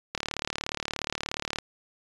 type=click train; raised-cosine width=0.2 ms; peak=-12 dBFS; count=54; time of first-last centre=0.15-1.586 s; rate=36.9 Hz; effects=resampled to 22050 Hz